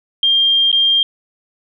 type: tone with dropouts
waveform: sine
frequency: 3199 Hz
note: G7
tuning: 34 cents sharp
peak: -10 dBFS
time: 0.23-1.03 s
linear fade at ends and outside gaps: 2 ms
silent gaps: 0.716-0.727 s
effects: none